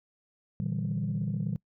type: chord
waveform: sine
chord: E half-diminished seventh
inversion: second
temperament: equal with one note detuned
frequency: 116.54 / 148.8 / 164.81 / 196 Hz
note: Bb2 / D3 / E3 / G3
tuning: 0 / +23 / 0 / 0 cents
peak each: -33 dBFS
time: 0.6-1.56 s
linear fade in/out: 0 ms
effects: noise-tail reverb RT60 0.1 s tail -25 dB re dry + tanh soft clip ceiling -22 dBFS